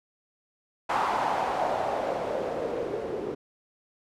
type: noise with low-pass filter sweep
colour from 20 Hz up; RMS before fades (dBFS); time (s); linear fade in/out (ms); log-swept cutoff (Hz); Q
blue; -29; 0.89-3.35; 10; 970 to 390; 3.3
effects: none